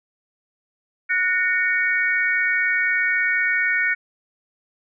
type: tone cluster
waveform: sine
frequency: 1468 / 1833 / 2238 Hz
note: F#6 / A#6 / C#7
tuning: -14 / -30 / +16 cents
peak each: -22 dBFS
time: 1.09-3.95 s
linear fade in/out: 20 ms
effects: none